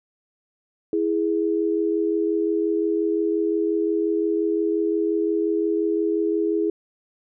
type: tone pair together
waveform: sine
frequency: 329.6 / 415.3 Hz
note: E4 / G#4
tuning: 0 / 0 cents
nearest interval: major third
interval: 400 cents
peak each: -22 dBFS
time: 0.93-6.7 s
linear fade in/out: 2 ms
effects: none